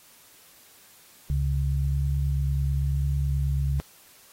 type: tone pair together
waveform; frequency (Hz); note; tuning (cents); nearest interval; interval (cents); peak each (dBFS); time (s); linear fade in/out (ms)
sine; 69.15 / 138.3; C#2 / C#3; -4 / -4; octave; 1200; -24 / -26; 1.3-3.8; 0
effects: white hiss -54 dBFS RMS until 4.32 s + AAC 48 kbps